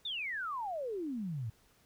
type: exponential sweep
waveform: sine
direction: down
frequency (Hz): 3711 to 103.83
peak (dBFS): -35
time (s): 0.05-1.5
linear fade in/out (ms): 5
effects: pink hiss -67 dBFS RMS until 1.85 s